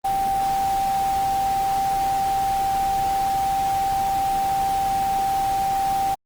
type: tone in noise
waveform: sine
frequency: 782 Hz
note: G5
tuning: 4 cents flat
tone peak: -19 dBFS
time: 0.04-6.15 s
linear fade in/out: 10 ms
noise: pink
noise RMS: -34 dBFS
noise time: 0.04-6.15 s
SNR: +12 dB
effects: Opus 24 kbps